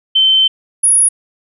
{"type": "tone pair in turn", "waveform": "sine", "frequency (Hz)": [3087, 10365], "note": ["G7", "E9"], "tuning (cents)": [-27, -30], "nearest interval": "octave + major sixth", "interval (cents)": 2097, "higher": "second", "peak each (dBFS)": -7, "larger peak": "neither", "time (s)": [[0.15, 0.48], [0.83, 1.09]], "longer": "first", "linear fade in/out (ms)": 10, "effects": []}